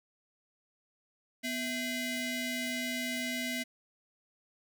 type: ring-modulated tone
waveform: sawtooth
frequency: 902 Hz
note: A5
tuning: 43 cents sharp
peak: -26 dBFS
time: 1.43-3.64 s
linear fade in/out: 20 ms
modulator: 1150 Hz
effects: none